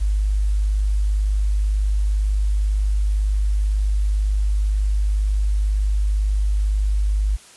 sine tone, 51 Hz, G#1, 31 cents flat, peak -16 dBFS, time 0-7.37 s, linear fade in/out 20 ms, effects white hiss -46 dBFS RMS until 7.56 s + resampled to 24000 Hz

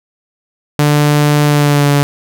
sawtooth tone with pitch glide, 147.6 to 143.4 Hz, D3 to D3, +9 to -41 cents, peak -4 dBFS, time 0.79-2.03 s, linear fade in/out 0 ms, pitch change -50 cents, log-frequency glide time 1.46-1.9 s, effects none

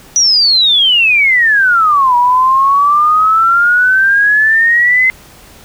sine exponential two-way sweep, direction down then up, 5920 to 961 to 2066 Hz, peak -6 dBFS, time 0.16-5.1 s, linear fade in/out 0 ms, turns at 2.16 s, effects pink hiss -39 dBFS RMS until 5.64 s

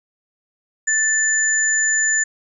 sine tone pair together, 1760 / 7040 Hz, A6 / A8, 0 / 0 cents, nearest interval 2 octaves, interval 2400 cents, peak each -18 / -18 dBFS, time 0.87-2.24 s, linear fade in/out 10 ms, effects none

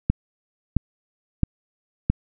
click train, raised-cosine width 5 ms, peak -5 dBFS, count 4, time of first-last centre 0.1-2.1 s, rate 1.5 Hz, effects none

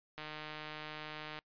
click train, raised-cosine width 0.3 ms, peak -28 dBFS, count 186, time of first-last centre 0.18-1.389 s, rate 153 Hz, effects noise-tail reverb RT60 0.1 s tail -25 dB re dry + resampled to 11025 Hz

